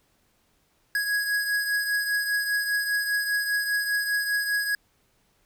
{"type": "beating tone pair", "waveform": "square", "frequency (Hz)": [1661.2, 1666.2], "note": ["G#6", "G#6"], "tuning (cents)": [0, 5], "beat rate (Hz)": 5, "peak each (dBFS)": [-25, -33], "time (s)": [0.95, 4.75], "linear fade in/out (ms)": 2, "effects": ["pink hiss -67 dBFS RMS until 5.45 s"]}